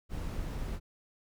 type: noise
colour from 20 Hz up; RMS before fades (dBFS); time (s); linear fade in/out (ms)
brown; -36; 0.09-0.8; 50
effects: none